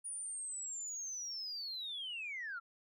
sine linear sweep, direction down, 9660 to 1325 Hz, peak -39 dBFS, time 0.04-2.6 s, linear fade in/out 20 ms, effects tanh soft clip ceiling -36 dBFS

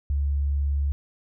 sine tone, 70.8 Hz, C#2, 37 cents sharp, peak -21 dBFS, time 0.1-0.92 s, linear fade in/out 0 ms, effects none

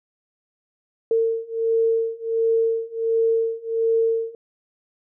sine beating tone pair, 453.1 / 454.5 Hz, A#4 / A#4, -49 / -44 cents, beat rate 1.4 Hz, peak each -22 / -21 dBFS, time 1.11-4.35 s, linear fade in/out 2 ms, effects none

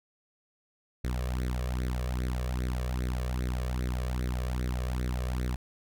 sawtooth tone with flanger, 62.3 Hz, B1, 16 cents sharp, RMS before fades -31 dBFS, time 1.04-5.56 s, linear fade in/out 5 ms, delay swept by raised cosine 0.49 to 1.79 ms, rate 2.5 Hz, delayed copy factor +0.8, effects none

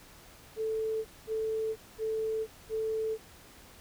sine tone bursts, 440.4 Hz, A4, 2 cents sharp, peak -29 dBFS, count 4, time 0.56-3.18 s, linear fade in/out 50 ms, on 490 ms, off 220 ms, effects pink hiss -54 dBFS RMS until 3.8 s

